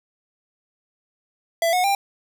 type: tone with pitch steps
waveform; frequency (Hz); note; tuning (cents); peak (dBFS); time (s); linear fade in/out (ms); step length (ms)
square; 668 / 728.5 / 794.4; E5 / F#5 / G5; +23 / -27 / +23; -18; 1.62-1.95; 2; 110
effects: none